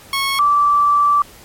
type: tone pair in turn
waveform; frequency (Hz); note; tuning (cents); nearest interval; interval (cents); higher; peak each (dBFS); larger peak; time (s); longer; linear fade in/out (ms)
15% pulse / sine; 1098 / 1163.3; C#6 / D6; -17 / -17; minor second; 100; second; -10; neither; 0.13-0.39 / 0.39-1.22; second; 2
effects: pink hiss -42 dBFS RMS until 1.44 s + MP3 64 kbps